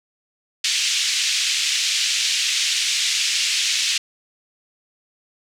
pink band-pass noise, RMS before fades -21 dBFS, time 0.64-3.98 s, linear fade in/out 5 ms, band 2500 to 7100 Hz, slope 24 dB/octave, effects none

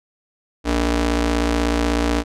sawtooth ring-modulated tone, 175.7 Hz, F3, 11 cents sharp, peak -10 dBFS, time 0.64-2.24 s, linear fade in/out 50 ms, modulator 116 Hz, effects low-pass 8000 Hz 12 dB/octave

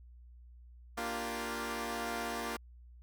10% pulse chord, G minor seventh, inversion first, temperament equal, 233.1 / 293.7 / 349.2 / 392 Hz, Bb3 / D4 / F4 / G4, 0 / 0 / 0 / 0 cents, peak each -31 / -36 / -33 / -36 dBFS, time 0.97-2.57 s, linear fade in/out 10 ms, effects added 60 Hz sine -52 dBFS peak until 3.02 s

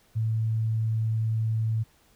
sine tone, 111.2 Hz, A2, 19 cents sharp, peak -23 dBFS, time 0.15-1.84 s, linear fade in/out 20 ms, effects pink hiss -62 dBFS RMS until 2.15 s

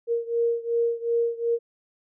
sine beating tone pair, 466.2 / 468.9 Hz, A#4 / A#4, 0 / +10 cents, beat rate 2.7 Hz, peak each -24 / -26 dBFS, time 0.07-1.59 s, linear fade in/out 50 ms, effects none

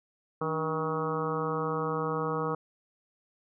harmonic tone with a mistuned harmonic, 158.8 Hz, D#3, 36 cents sharp, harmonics 1 / 2 / 3 / 4 / 5 / 6 / 7 / 8 / 9, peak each -35 / -38 / -32 / -44 / -40 / -41 / -36 / -36 / -48 dBFS, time 0.41-2.55 s, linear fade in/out 5 ms, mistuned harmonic 2, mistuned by -90 cents, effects none

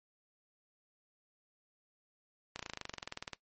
slowing click train, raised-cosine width 0.2 ms, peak -22 dBFS, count 19, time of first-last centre 2.56-3.333 s, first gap 33 ms, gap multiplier 1.03, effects noise-tail reverb RT60 0.1 s tail -19 dB re dry + MP3 32 kbps

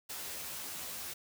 white noise with comb filter, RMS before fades -42 dBFS, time 0.09-1.14 s, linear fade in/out 10 ms, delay 12 ms, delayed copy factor +0.7, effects none

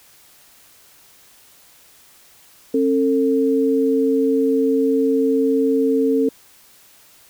sine tone pair together, 269.7 / 450 Hz, C#4 / A4, -47 / +39 cents, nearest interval major sixth, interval 886 cents, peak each -17 dBFS, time 2.74-6.29 s, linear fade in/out 5 ms, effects white hiss -50 dBFS RMS until 7.29 s

